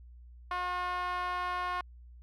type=tone with band-pass filter; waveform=5% pulse; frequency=359.4 Hz; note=F4; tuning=50 cents sharp; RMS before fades=-34 dBFS; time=0.51-1.81 s; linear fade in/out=2 ms; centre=980 Hz; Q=3.3; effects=added 60 Hz sine -49 dBFS peak until 2.22 s